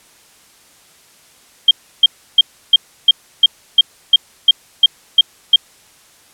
sine tone bursts, 3199 Hz, G7, 34 cents sharp, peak -3 dBFS, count 12, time 1.68-5.56 s, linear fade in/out 5 ms, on 30 ms, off 320 ms, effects white hiss -48 dBFS RMS until 6.33 s + low-pass 11000 Hz 12 dB/octave

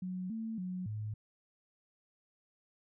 sine tone with pitch steps, 183.8 / 223.4 / 183 / 106.9 Hz, F#3 / A3 / F#3 / A2, -11 / +27 / -19 / -49 cents, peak -36 dBFS, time 0.02-1.14 s, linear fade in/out 5 ms, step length 280 ms, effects none

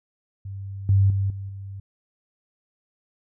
sine tone with level steps, 98 Hz, G2, in tune, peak -31 / -14 / -20 / -30 / -33 dBFS, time 0.45-1.8 s, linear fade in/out 5 ms, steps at 0.89 / 1.1 / 1.3 / 1.49 s, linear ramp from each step 2 ms, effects none

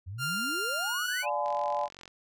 sine exponential sweep, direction up, 85 to 2794 Hz, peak -36 dBFS, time 0.06-1.3 s, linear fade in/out 20 ms
sawtooth tone with pitch glide, 1396.9 to 1488.5 Hz, F6 to F#6, 0 to +10 cents, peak -26 dBFS, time 0.18-1.26 s, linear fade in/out 50 ms, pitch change +110 cents, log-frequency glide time 0.79-1.14 s
sine chord, D diminished seventh, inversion none, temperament just, 587.3 / 704.8 / 845.8 / 1014.9 Hz, D5 / F5 / Ab5 / Cb6, 0 / +16 / +31 / +47 cents, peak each -32 / -35 / -31 / -34 dBFS, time 1.22-1.89 s, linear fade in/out 50 ms
click train, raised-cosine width 0.2 ms, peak -30 dBFS, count 29, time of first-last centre 1.46-2.078 s, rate 45.3 Hz
effects none

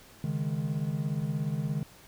triangle chord, C# suspended second, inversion none, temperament equal, 138.59 / 155.56 / 207.7 Hz, C#3 / D#3 / G#3, 0 / 0 / 0 cents, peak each -31 / -29 / -34 dBFS, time 0.24-1.83 s, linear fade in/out 2 ms, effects pink hiss -54 dBFS RMS until 2.07 s

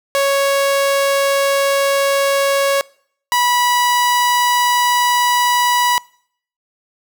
sawtooth tone pair in turn, 554.4 / 977.6 Hz, C#5 / B5, 0 / -18 cents, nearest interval minor seventh, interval 982 cents, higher second, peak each -9 dBFS, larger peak neither, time 0.15-2.81 / 3.32-5.98 s, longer neither, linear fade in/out 0 ms, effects noise-tail reverb RT60 0.6 s tail -24 dB re dry

